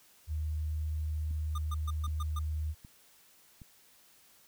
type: tone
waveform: sine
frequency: 77.1 Hz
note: D#2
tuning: 15 cents flat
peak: -31 dBFS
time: 0.27-2.75 s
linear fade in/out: 50 ms
type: click train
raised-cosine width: 5 ms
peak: -37 dBFS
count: 4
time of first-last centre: 1.31-3.618 s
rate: 1.3 Hz
type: tone bursts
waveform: square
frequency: 1209 Hz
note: D6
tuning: 50 cents sharp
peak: -39 dBFS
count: 6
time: 1.55-2.392 s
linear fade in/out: 5 ms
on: 32 ms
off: 130 ms
effects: white hiss -62 dBFS RMS until 4.47 s